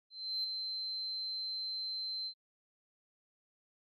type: tone with ADSR envelope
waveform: sine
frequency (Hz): 4100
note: C8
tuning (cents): -36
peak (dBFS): -31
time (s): 0.1-2.34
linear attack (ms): 340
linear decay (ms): 6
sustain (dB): -5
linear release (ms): 76
effects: tanh soft clip ceiling -27 dBFS + AAC 32 kbps